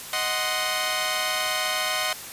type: chord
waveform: 10% pulse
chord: C diminished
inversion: first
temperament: equal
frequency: 622.3 / 740 / 1046.5 Hz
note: Eb5 / Gb5 / C6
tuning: 0 / 0 / 0 cents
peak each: -20 dBFS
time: 0.13-2.13 s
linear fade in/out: 2 ms
effects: white hiss -38 dBFS RMS until 2.32 s + resampled to 32000 Hz